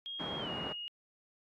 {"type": "tone with pitch glide", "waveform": "sine", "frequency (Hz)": [3258, 2869], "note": ["G#7", "F7"], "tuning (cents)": [-34, 46], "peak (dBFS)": -39, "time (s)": [0.06, 0.88], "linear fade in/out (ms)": 0, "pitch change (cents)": -220, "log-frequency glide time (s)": [0.39, 0.49]}
{"type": "band-pass noise", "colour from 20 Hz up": "pink", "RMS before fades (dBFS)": -41, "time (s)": [0.19, 0.73], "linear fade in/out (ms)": 10, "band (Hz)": [160, 1300], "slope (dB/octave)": 12}
{"effects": ["AAC 48 kbps"]}